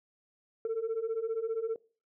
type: beating tone pair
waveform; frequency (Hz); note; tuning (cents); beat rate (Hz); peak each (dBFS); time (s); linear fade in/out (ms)
sine; 440 / 455; A4 / A#4; 0 / -42; 15; -33 / -30; 0.65-1.76; 2
effects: noise-tail reverb RT60 0.4 s tail -22 dB re dry + tanh soft clip ceiling -27 dBFS